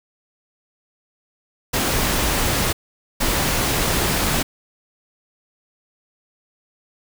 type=noise bursts at uneven times; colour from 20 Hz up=pink; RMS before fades=-20 dBFS; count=2; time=1.73-2.73 / 3.2-4.43 s; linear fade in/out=10 ms; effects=none